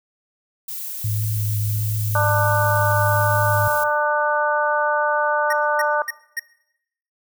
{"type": "noise", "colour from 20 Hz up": "violet", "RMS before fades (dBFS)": -30, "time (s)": [0.68, 3.84], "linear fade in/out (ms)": 5}
{"type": "tone with vibrato", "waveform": "sine", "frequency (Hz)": 105.9, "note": "G#2", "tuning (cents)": 34, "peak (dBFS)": -20, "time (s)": [1.04, 3.68], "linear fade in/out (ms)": 5, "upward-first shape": "triangle", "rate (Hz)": 1.4, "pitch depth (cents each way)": 17}
{"type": "harmonic tone", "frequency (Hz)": 297.8, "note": "D4", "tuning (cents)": 24, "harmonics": [2, 3, 4, 5], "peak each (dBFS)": [-22, -22, -22, -22], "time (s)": [2.15, 6.02], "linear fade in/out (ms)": 2}
{"type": "tone bursts", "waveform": "square", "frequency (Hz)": 1864.7, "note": "A#6", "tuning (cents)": 0, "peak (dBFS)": -23, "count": 4, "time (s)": [5.5, 6.396], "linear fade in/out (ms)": 5, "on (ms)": 29, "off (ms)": 260}
{"effects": ["noise-tail reverb RT60 0.8 s tail -19 dB re dry"]}